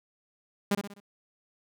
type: tone with echo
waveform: sawtooth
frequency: 202 Hz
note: G#3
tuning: 48 cents flat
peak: -19 dBFS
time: 0.71-0.75 s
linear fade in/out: 5 ms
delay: 63 ms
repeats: 4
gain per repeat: -7 dB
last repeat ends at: 1.002 s
effects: none